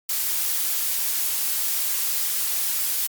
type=noise; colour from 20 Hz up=blue; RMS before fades=-24 dBFS; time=0.09-3.07 s; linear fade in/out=5 ms; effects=Opus 48 kbps